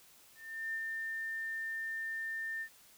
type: tone with ADSR envelope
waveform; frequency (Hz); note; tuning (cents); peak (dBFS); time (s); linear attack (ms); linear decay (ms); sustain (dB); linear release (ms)
sine; 1800; A6; +39; -34; 0.35-2.69; 390; 49; -2; 76
effects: white hiss -61 dBFS RMS until 2.97 s